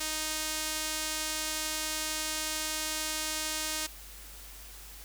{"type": "tone with band-pass filter", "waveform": "sawtooth", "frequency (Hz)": 311.1, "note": "D#4", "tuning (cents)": 0, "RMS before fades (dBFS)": -34, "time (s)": [0, 3.87], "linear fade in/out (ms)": 10, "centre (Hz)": 7700, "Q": 0.72, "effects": ["added 50 Hz sine -49 dBFS peak until 5.04 s", "white hiss -49 dBFS RMS until 5.04 s"]}